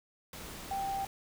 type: tone in noise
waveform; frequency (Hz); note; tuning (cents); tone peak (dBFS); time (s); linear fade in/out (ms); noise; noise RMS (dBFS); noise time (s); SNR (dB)
sine; 784; G5; 0; -32; 0.71-1.05; 2; pink; -45; 0.33-1.07; +10
effects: none